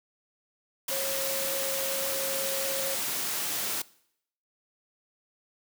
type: tone in noise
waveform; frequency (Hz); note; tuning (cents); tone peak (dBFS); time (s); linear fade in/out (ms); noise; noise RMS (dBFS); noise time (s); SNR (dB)
sine; 542; C#5; -39; -32; 0.91-2.95; 5; white; -31; 0.88-3.82; -4
effects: noise-tail reverb RT60 0.7 s tail -21 dB re dry + high-pass 150 Hz 12 dB/octave